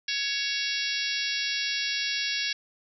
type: harmonic tone with a mistuned harmonic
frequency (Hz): 558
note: C#5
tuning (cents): +11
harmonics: 3 / 4 / 5 / 6 / 7 / 8 / 9 / 10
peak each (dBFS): -35 / -35 / -35 / -35 / -35 / -35 / -35 / -35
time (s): 0.08-2.53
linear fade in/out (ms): 5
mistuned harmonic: 5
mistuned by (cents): -26
effects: none